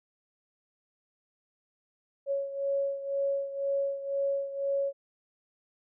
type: beating tone pair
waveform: sine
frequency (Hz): 554.4 / 556.4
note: C#5 / C#5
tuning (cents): 0 / +6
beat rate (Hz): 2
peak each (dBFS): -29 / -34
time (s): 2.26-4.93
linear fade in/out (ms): 50
effects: none